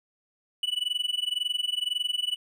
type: tone with amplitude modulation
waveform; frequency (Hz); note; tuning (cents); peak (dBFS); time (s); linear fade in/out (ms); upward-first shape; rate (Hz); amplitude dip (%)
triangle; 2960; F#7; 0; -21; 0.63-2.36; 2; sine; 21.9; 95
effects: none